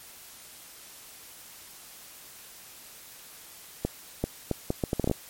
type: accelerating click train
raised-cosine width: 2 ms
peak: -12 dBFS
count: 11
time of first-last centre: 3.85-5.113 s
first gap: 390 ms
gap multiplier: 0.7
effects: white hiss -48 dBFS RMS until 5.29 s + MP3 64 kbps